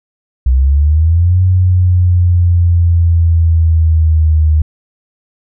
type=linear two-way sweep; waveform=sine; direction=up then down; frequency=61.8 to 92.5 to 76.9 Hz; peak=-6 dBFS; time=0.46-4.62 s; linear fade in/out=5 ms; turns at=1.42 s; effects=none